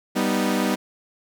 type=chord; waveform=sawtooth; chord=G augmented; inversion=none; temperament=equal; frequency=196 / 246.9 / 311.1 Hz; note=G3 / B3 / D#4; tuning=0 / 0 / 0 cents; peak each=-20 / -20 / -22 dBFS; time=0.15-0.76 s; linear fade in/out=20 ms; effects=none